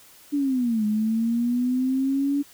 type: linear two-way sweep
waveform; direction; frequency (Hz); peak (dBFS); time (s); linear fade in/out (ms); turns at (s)
sine; down then up; 293.7 to 209.8 to 286.8; -20; 0.32-2.43; 20; 0.85
effects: white hiss -51 dBFS RMS until 2.53 s